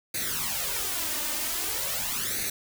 white noise with flanger, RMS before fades -30 dBFS, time 0.14-2.5 s, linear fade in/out 5 ms, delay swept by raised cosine 0.47 to 3.37 ms, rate 0.44 Hz, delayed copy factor +0.75, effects none

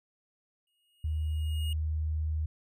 square tone with exponential growth, 2868 Hz, F7, 45 cents sharp, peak -38 dBFS, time 0.67-1.73 s, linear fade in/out 2 ms, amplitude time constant 230 ms
sine tone, 77.78 Hz, D#2, in tune, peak -28 dBFS, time 1.04-2.46 s, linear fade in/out 5 ms
effects none

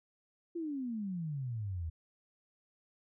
sine exponential sweep, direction down, 349.2 to 77.78 Hz, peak -35 dBFS, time 0.55-1.9 s, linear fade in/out 10 ms, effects none

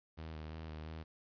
sawtooth tone with vibrato, 78.7 Hz, D#2, 20 cents sharp, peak -40 dBFS, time 0.17-1.04 s, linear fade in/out 20 ms, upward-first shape square, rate 2.9 Hz, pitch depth 26 cents each way, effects resampled to 11025 Hz + 12-bit

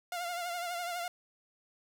sawtooth tone with vibrato, 700 Hz, F5, 4 cents sharp, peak -31 dBFS, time 0.12-1.08 s, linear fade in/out 2 ms, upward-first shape triangle, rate 12 Hz, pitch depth 61 cents each way, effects 11-bit

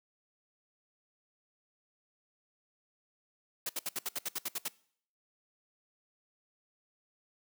white noise bursts, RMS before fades -35 dBFS, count 11, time 3.66-4.683 s, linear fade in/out 5 ms, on 33 ms, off 66 ms, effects noise-tail reverb RT60 0.6 s tail -22 dB re dry + high-pass 150 Hz 12 dB/octave

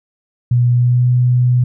sine tone with pitch glide, 121.9 to 124.1 Hz, B2 to B2, -22 to +9 cents, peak -9 dBFS, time 0.51-1.64 s, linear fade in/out 5 ms, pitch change +31 cents, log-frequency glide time 0.72-1.07 s, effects none

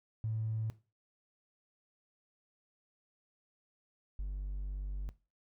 triangle tone pair in turn, 110.3 / 48.72 Hz, A2 / G1, +5 / -10 cents, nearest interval octave + major second, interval 1415 cents, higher first, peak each -29 / -32 dBFS, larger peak first, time 0.24-0.7 / 4.19-5.09 s, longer second, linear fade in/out 0 ms, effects noise-tail reverb RT60 0.3 s tail -19 dB re dry + tanh soft clip ceiling -30 dBFS

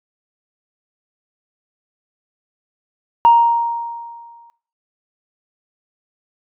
sine tone with exponential decay, 935 Hz, A#5, 5 cents sharp, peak -4 dBFS, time 3.25-4.5 s, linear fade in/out 0 ms, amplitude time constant 270 ms, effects noise-tail reverb RT60 0.5 s tail -19 dB re dry + tanh soft clip ceiling -2 dBFS

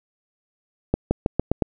accelerating click train, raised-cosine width 2 ms, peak -5 dBFS, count 6, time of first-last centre 0.94-1.622 s, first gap 170 ms, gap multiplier 0.89, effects none

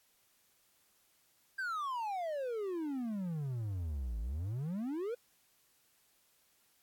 triangle exponential two-way sweep, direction down then up, 1607 to 52.4 to 502 Hz, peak -33 dBFS, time 1.58-5.15 s, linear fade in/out 10 ms, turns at 4.2 s, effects white hiss -71 dBFS RMS until 6.82 s + AAC 64 kbps

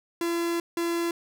45% pulse tone pair in turn, 339.6 / 339.6 Hz, F4 / F4, -48 / -48 cents, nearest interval unison, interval 0 cents, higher neither, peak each -25 dBFS, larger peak neither, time 0.21-0.6 / 0.77-1.11 s, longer first, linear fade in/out 2 ms, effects none

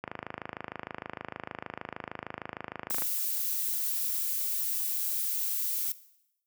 click train, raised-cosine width 0.5 ms, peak -20 dBFS, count 80, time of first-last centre 0.04-3.021 s, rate 26.5 Hz
violet noise, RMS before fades -31 dBFS, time 2.9-5.92 s, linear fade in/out 2 ms
effects noise-tail reverb RT60 0.8 s tail -17 dB re dry + high-pass 100 Hz 12 dB/octave

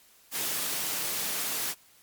white high-pass noise, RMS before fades -31 dBFS, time 0.31-1.75 s, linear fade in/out 50 ms, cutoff 120 Hz, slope 24 dB/octave, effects white hiss -59 dBFS RMS until 2.02 s + MP3 96 kbps

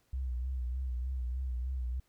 sine tone with vibrato, 63.1 Hz, B1, 38 cents sharp, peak -32 dBFS, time 0.13-2 s, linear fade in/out 5 ms, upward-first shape sine, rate 3.3 Hz, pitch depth 69 cents each way, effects pink hiss -73 dBFS RMS until 2.08 s

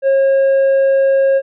sine tone with tanh clipping, 542 Hz, C#5, 39 cents flat, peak -10 dBFS, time 0.02-1.42 s, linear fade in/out 50 ms, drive 4 dB, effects none

